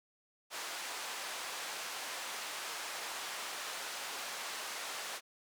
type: band-pass noise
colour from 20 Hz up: pink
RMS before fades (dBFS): -42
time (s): 0.5-5.21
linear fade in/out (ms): 50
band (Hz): 780 to 9500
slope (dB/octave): 12
effects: none